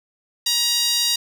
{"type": "tone with high-pass filter", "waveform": "sawtooth", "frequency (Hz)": 948, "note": "A#5", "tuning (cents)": 29, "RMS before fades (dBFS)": -20, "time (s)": [0.46, 1.16], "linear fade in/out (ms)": 5, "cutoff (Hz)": 4200, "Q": 2.6, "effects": []}